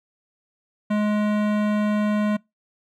sine tone with hard clipping, 210 Hz, G#3, 19 cents sharp, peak -21 dBFS, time 0.9-2.37 s, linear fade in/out 10 ms, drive 18 dB, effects noise-tail reverb RT60 0.2 s tail -24 dB re dry

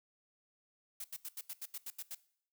blue noise bursts, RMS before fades -43 dBFS, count 10, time 1-2.149 s, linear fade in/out 5 ms, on 42 ms, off 81 ms, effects noise-tail reverb RT60 0.6 s tail -19 dB re dry

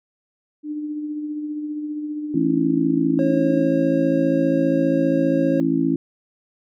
sine tone with tremolo, 300 Hz, D4, 37 cents sharp, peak -23 dBFS, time 0.63-3.68 s, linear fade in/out 50 ms, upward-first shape triangle, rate 15 Hz, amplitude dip 40%
harmonic tone, 55 Hz, A1, in tune, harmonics 3 / 4 / 5 / 6, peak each -25 / -29 / -19 / -22 dBFS, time 2.34-5.96 s, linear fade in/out 5 ms
triangle tone, 542 Hz, C#5, 39 cents flat, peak -20 dBFS, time 3.19-5.6 s, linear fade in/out 0 ms
effects none

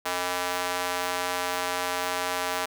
square tone with high-pass filter, 89.8 Hz, F2, 49 cents sharp, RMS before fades -29 dBFS, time 0.05-2.66 s, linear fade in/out 10 ms, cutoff 760 Hz, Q 0.99, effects none

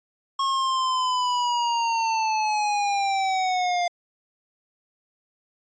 square linear sweep, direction down, 1090 to 698 Hz, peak -22 dBFS, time 0.39-3.88 s, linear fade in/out 5 ms, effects resampled to 16000 Hz

